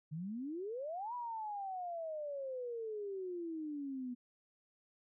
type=exponential two-way sweep; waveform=sine; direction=up then down; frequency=146.83 to 990 to 242.5 Hz; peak=-39 dBFS; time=0.11-4.15 s; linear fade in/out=20 ms; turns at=1.14 s; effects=none